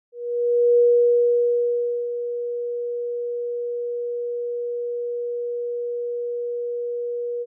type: tone with ADSR envelope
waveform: sine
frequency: 480 Hz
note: B4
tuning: 49 cents flat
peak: -12 dBFS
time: 0.12-7.46 s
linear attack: 660 ms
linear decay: 1300 ms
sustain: -12 dB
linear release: 42 ms
effects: none